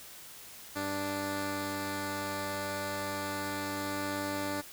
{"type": "tone pair together", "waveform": "10% pulse", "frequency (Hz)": [98, 293.7], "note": ["G2", "D4"], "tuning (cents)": [0, 0], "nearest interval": "octave + perfect fifth", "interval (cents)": 1900, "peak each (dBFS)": [-32, -26], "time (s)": [0.75, 4.62], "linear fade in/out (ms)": 20, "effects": ["white hiss -49 dBFS RMS until 4.72 s"]}